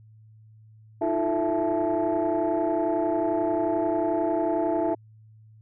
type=tone cluster; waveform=sine; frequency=314.6 / 345.8 / 437.6 / 665 / 870 Hz; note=D#4 / F4 / A4 / E5 / A5; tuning=+19 / -17 / -9 / +15 / -20 cents; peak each=-27 / -27 / -32 / -25 / -30 dBFS; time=1.01-4.95 s; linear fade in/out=10 ms; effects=tanh soft clip ceiling -16 dBFS + added 109 Hz sine -49 dBFS peak until 5.61 s